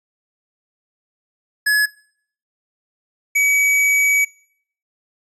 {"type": "tone pair in turn", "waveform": "square", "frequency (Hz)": [1697, 2274], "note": ["G#6", "C#7"], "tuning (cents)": [37, 44], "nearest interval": "perfect fourth", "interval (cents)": 507, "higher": "second", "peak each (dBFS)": -14, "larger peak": "neither", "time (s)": [[1.66, 1.86], [3.35, 4.25]], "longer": "second", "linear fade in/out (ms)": 10, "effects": ["noise-tail reverb RT60 0.6 s tail -22 dB re dry", "resampled to 32000 Hz"]}